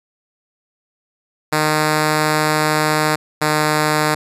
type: tone pair in turn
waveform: 5% pulse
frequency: 153.6 / 152.63 Hz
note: D#3 / D#3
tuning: -22 / -33 cents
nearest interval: unison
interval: 11 cents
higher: first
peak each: -3 dBFS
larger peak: neither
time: 1.52-3.16 / 3.41-4.15 s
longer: first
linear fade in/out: 10 ms
effects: resampled to 32000 Hz